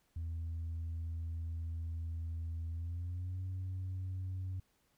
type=tone with pitch glide; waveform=sine; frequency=82.41 to 93.04 Hz; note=E2 to F#2; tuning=0 to +10 cents; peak=-35 dBFS; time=0.16-4.6 s; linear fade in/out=5 ms; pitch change=+210 cents; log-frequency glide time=2.71-3.42 s; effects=tanh soft clip ceiling -35 dBFS + pink hiss -75 dBFS RMS until 4.97 s